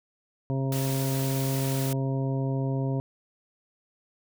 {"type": "harmonic tone", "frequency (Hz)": 134.4, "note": "C3", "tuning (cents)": 47, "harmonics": [1, 2, 3, 4, 5, 7], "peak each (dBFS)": [-26, -32, -36, -38, -40, -43], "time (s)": [0.5, 3], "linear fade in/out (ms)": 0}
{"type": "noise", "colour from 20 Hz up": "white", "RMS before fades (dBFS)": -36, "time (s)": [0.72, 1.93], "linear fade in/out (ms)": 2}
{"effects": []}